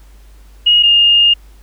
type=tone pair in turn; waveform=sine; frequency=2879 / 2831 Hz; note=F#7 / F7; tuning=-48 / +23 cents; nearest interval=unison; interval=29 cents; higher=first; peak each=-6 dBFS; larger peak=neither; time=0.66-0.83 / 0.83-1.34 s; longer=second; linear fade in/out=10 ms; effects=added 50 Hz sine -38 dBFS peak until 1.62 s + pink hiss -51 dBFS RMS until 1.62 s